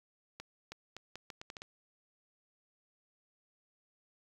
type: accelerating click train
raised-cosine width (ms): 0.2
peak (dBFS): -27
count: 9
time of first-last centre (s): 0.4-1.619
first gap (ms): 320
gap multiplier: 0.77
effects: 9-bit